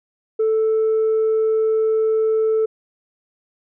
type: tone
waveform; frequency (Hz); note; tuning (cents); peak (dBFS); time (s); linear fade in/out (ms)
sine; 440; A4; 0; -13; 0.39-2.66; 10
effects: tanh soft clip ceiling -13 dBFS